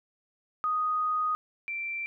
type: tone pair in turn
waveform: sine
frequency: 1244.5 / 2349 Hz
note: D#6 / D7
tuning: 0 / 0 cents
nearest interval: major seventh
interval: 1100 cents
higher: second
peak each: -25 / -31 dBFS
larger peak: first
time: 0.64-1.35 / 1.68-2.06 s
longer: first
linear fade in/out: 0 ms
effects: none